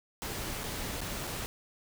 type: noise with dropouts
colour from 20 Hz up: pink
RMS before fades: -37 dBFS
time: 0.22-1.46 s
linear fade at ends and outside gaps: 0 ms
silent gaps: 0.635-0.639 / 1.007-1.014 / 1.27-1.274 s
effects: none